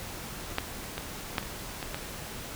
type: clicks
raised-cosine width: 0.3 ms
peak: -10 / -25 / -18 / -10 / -25 / -18 / -17 dBFS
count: 7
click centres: 0.584 / 0.841 / 0.98 / 1.382 / 1.428 / 1.828 / 1.945 s
effects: pink hiss -40 dBFS RMS until 2.55 s